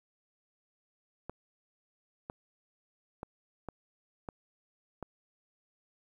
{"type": "clicks", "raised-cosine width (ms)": 1, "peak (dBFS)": -25, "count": 6, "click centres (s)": [1.296, 2.299, 3.231, 3.687, 4.288, 5.027], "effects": ["10-bit"]}